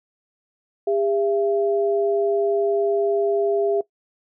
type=tone pair together; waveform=sine; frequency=403.5 / 672.9 Hz; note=G#4 / E5; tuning=-50 / +35 cents; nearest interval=major sixth; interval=885 cents; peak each=-19 / -24 dBFS; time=0.87-3.81 s; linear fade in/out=5 ms; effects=noise-tail reverb RT60 0.1 s tail -18 dB re dry